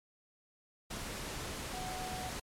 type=tone in noise; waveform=sine; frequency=740 Hz; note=F#5; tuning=in tune; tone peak=-41 dBFS; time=1.73-2.3 s; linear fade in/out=10 ms; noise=pink; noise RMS=-41 dBFS; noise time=0.9-2.4 s; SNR=-3 dB; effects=low-pass 11000 Hz 12 dB/octave + MP3 96 kbps